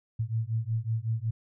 sine beating tone pair, 110 / 115.4 Hz, A2 / A#2, 0 / -17 cents, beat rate 5.4 Hz, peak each -30 dBFS, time 0.19-1.31 s, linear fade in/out 10 ms, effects none

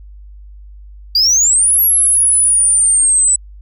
sine exponential two-way sweep, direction up then down, 4686 to 11490 to 7910 Hz, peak -6 dBFS, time 1.15-3.36 s, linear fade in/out 5 ms, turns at 1.8 s, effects tanh soft clip ceiling -7 dBFS + added 50 Hz sine -33 dBFS peak until 3.61 s

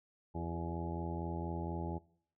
harmonic tone with a mistuned harmonic, 84.2 Hz, E2, 37 cents sharp, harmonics 1 / 2 / 3 / 4 / 5 / 6 / 7 / 8 / 9 / 10, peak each -41 / -42 / -48 / -44 / -49 / -55 / -51 / -54 / -54 / -46 dBFS, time 0.34-1.99 s, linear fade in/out 20 ms, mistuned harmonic 5, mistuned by -28 cents, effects noise-tail reverb RT60 0.6 s tail -21 dB re dry

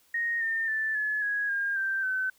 sine tone with pitch steps, 1864.7 / 1811.6 / 1760 / 1709.9 / 1661.3 / 1614 / 1568 / 1523.4 Hz, A#6 / A#6 / A6 / A6 / G#6 / G#6 / G6 / G6, 0 / -50 / 0 / -50 / 0 / -50 / 0 / -50 cents, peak -26 dBFS, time 0.14-2.3 s, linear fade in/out 5 ms, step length 270 ms, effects white hiss -64 dBFS RMS until 2.38 s

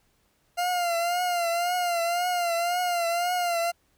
40% pulse tone with vibrato, 698.5 Hz, F5, in tune, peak -23 dBFS, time 0.57-3.72 s, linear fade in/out 20 ms, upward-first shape triangle, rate 1.9 Hz, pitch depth 70 cents each way, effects pink hiss -68 dBFS RMS until 3.97 s

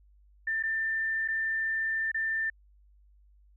sine tone with dropouts, 1787 Hz, A6, 26 cents sharp, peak -27 dBFS, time 0.47-2.5 s, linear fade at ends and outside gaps 5 ms, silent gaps 0.627-0.635 / 1.278-1.284 / 2.117-2.144 s, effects added 50 Hz sine -57 dBFS peak until 3.56 s

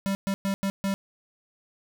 square tone bursts at uneven times, 196 Hz, G3, in tune, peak -25 dBFS, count 5, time 0.06-0.15 / 0.27-0.34 / 0.45-0.54 / 0.63-0.7 / 0.84-0.94 s, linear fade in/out 0 ms, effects none

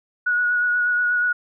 sine tone with vibrato, 1459 Hz, F#6, 25 cents flat, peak -17 dBFS, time 0.26-1.33 s, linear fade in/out 10 ms, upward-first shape sine, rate 8.3 Hz, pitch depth 16 cents each way, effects none

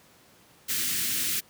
white band-stop noise, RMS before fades -28 dBFS, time 0.68-1.41 s, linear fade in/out 20 ms, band 340 to 1600 Hz, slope 24 dB/octave, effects pink hiss -57 dBFS RMS until 1.49 s + high-pass 100 Hz 12 dB/octave

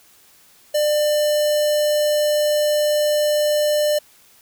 square tone with notch filter, 597 Hz, D5, 28 cents sharp, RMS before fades -18 dBFS, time 0.74-3.99 s, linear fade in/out 10 ms, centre 1500 Hz, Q 1, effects white hiss -52 dBFS RMS until 4.41 s

